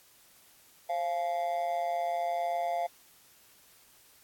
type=tone with amplitude modulation; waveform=triangle; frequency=692 Hz; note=F5; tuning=16 cents flat; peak=-23 dBFS; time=0.89-2.87 s; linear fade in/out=10 ms; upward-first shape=sine; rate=161 Hz; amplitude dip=80%; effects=white hiss -60 dBFS RMS until 4.23 s + AAC 64 kbps